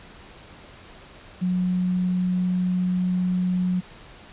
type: tone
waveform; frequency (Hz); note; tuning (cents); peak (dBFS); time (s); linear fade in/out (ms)
sine; 181.7; F#3; -31; -20; 1.41-3.81; 20
effects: pink hiss -46 dBFS RMS until 4.32 s + resampled to 8000 Hz